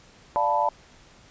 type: chord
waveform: sine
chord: B half-diminished seventh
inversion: first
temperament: equal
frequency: 587.3 / 698.5 / 880 / 987.8 Hz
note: D5 / F5 / A5 / B5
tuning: 0 / 0 / 0 / 0 cents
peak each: -27 / -28 / -23 / -26 dBFS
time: 0.36-0.69 s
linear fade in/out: 0 ms
effects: pink hiss -53 dBFS RMS until 1.3 s + resampled to 16000 Hz